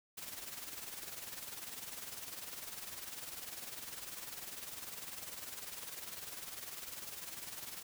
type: noise with tremolo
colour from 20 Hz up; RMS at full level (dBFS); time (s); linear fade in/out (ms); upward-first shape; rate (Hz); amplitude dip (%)
white; -44; 0.17-7.83; 10; sine; 20; 60
effects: none